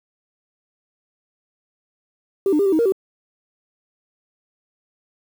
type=tone with pitch steps; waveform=sine; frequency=391 / 301.3 / 400.8 / 386.9 / 315.2 / 466.7 / 383.6 Hz; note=G4 / D4 / G4 / G4 / D#4 / A#4 / G4; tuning=-4 / +44 / +38 / -23 / +23 / +2 / -37 cents; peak=-13 dBFS; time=2.46-2.922 s; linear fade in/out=2 ms; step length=66 ms; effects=tanh soft clip ceiling -10 dBFS + 7-bit